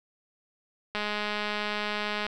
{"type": "click train", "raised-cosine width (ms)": 0.3, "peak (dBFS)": -15, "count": 276, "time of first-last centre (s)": [0.95, 2.266], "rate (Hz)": 209, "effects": []}